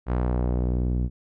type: tone with low-pass filter sweep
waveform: sawtooth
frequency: 61.4 Hz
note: B1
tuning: 9 cents flat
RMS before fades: -24 dBFS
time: 0.06-1.1 s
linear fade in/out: 50 ms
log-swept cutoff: 1400 to 220 Hz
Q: 0.89
effects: none